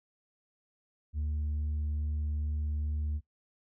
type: tone with tanh clipping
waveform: sine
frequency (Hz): 75.2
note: D2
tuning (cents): +42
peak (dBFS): -31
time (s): 1.13-3.21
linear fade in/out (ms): 50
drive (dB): 3
effects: noise-tail reverb RT60 0.1 s tail -19 dB re dry